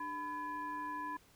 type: tone with frequency modulation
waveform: sine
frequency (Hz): 1000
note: B5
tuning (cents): +21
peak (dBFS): -38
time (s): 0-1.17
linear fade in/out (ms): 5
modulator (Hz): 702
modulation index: 0.72
effects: pink hiss -65 dBFS RMS until 1.35 s